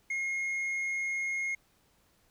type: tone with tanh clipping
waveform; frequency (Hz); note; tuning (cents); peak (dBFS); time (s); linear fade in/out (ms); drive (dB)
sine; 2149; C7; +46; -31; 0.1-1.55; 5; 4
effects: pink hiss -68 dBFS RMS until 2.3 s